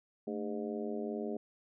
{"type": "harmonic tone with a mistuned harmonic", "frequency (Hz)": 102.3, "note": "G#2", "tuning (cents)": -26, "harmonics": [2, 3, 4, 5, 6, 7], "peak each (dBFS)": [-39, -43, -39, -46, -45, -50], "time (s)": [0.27, 1.37], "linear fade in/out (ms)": 5, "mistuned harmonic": 2, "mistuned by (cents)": 140, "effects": []}